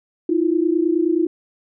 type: tone pair together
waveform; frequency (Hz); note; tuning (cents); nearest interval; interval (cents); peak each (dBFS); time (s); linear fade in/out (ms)
sine; 318.7 / 348.2; D#4 / F4; +42 / -5; major second; 153; -18; 0.29-1.27; 5
effects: none